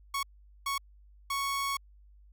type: tone bursts at uneven times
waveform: sawtooth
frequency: 1108.7 Hz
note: C#6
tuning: in tune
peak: -26 dBFS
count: 3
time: 0.14-0.23 / 0.66-0.78 / 1.3-1.77 s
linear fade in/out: 5 ms
effects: added 50 Hz sine -54 dBFS peak until 2.32 s